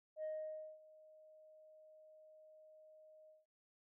sine tone with ADSR envelope, 622.3 Hz, D#5, in tune, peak -38 dBFS, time 0.16-3.46 s, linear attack 75 ms, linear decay 550 ms, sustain -22 dB, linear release 170 ms, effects tanh soft clip ceiling -38 dBFS

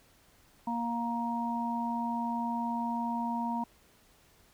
harmonic tone, 234.7 Hz, A#3, 12 cents sharp, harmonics 1 / 3 / 4, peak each -33 / -40 / -33 dBFS, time 0.67-3.64 s, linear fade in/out 5 ms, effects pink hiss -63 dBFS RMS until 4.53 s

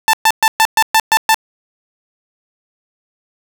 sawtooth tone bursts, 885 Hz, A5, 10 cents sharp, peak -4 dBFS, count 8, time 0.08-1.344 s, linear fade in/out 0 ms, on 53 ms, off 120 ms, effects none

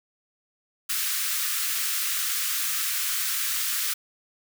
white high-pass noise, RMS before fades -27 dBFS, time 0.89-3.94 s, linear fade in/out 10 ms, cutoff 1200 Hz, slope 48 dB/octave, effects none

